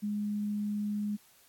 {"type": "tone", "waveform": "sine", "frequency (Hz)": 207.7, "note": "G#3", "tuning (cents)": 0, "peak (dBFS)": -30, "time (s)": [0.02, 1.17], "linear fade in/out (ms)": 20, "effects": ["white hiss -62 dBFS RMS until 1.48 s", "AAC 64 kbps"]}